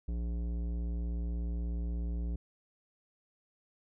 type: tone with tanh clipping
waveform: sine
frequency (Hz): 58.27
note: A#1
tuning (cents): 0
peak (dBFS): -34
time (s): 0.08-2.36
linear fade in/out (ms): 5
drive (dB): 14
effects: none